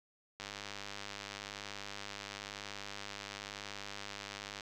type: click train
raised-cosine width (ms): 0.2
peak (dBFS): -25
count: 426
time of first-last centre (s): 0.4-4.608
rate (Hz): 101
effects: none